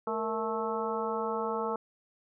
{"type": "harmonic tone with a mistuned harmonic", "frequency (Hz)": 218.8, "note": "A3", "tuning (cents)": -9, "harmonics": [1, 2, 3, 4, 5, 6], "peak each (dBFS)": [-39, -33, -39, -36, -38, -38], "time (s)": [0.07, 1.76], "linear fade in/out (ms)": 2, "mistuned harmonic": 2, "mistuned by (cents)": 89, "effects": []}